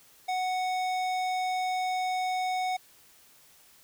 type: tone with hard clipping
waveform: sine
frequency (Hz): 740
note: F#5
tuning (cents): 0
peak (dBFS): -29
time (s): 0.28-2.77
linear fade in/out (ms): 10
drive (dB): 15
effects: white hiss -58 dBFS RMS until 3.83 s